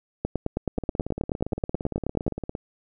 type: two click trains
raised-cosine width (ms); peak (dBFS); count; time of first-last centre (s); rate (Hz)
2; -17 / -11; 32 / 20; 0.78-2.551 / 0.25-2.28; 17.5 / 9.36
effects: none